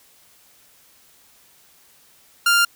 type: tone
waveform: sawtooth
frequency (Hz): 1396.9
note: F6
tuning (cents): 0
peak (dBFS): -10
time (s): 2.46-2.65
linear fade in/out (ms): 5
effects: white hiss -54 dBFS RMS until 2.75 s